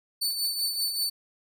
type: tone with tremolo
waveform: sawtooth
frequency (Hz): 4507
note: C#8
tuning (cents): +28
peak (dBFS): -21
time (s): 0.21-1.1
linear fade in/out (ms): 10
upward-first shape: triangle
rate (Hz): 5.2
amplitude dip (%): 60
effects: none